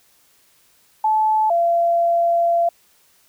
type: tone pair in turn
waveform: sine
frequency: 867 / 683.1 Hz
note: A5 / F5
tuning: -26 / -38 cents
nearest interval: major third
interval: 412 cents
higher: first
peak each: -14 dBFS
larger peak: neither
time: 1.04-1.5 / 1.5-2.69 s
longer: second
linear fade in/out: 5 ms
effects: white hiss -57 dBFS RMS until 3.28 s